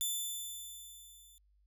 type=tone with level ramp; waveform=10% pulse; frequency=3520 Hz; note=A7; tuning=in tune; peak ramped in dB=-24 to -51 dBFS; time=0.01-1.38 s; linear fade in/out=0 ms; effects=added 50 Hz sine -66 dBFS peak until 1.66 s